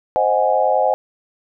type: chord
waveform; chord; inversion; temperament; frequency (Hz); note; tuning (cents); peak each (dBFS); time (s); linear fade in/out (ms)
sine; Ab dominant seventh; first; equal; 523.3 / 622.3 / 740 / 830.6; C5 / Eb5 / Gb5 / Ab5; 0 / 0 / 0 / 0; -19; 0.16-0.94; 0
effects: none